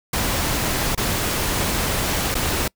pink noise with dropouts, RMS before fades -22 dBFS, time 0.13-2.68 s, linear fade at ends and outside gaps 5 ms, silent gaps 0.95-0.975 / 2.344-2.351 s, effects noise-tail reverb RT60 0.1 s tail -26 dB re dry

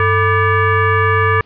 sine tone with frequency modulation, 640 Hz, D#5, 49 cents sharp, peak -10 dBFS, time 0-1.41 s, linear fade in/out 2 ms, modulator 542 Hz, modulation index 2.4, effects pink hiss -50 dBFS RMS until 1.45 s + resampled to 11025 Hz

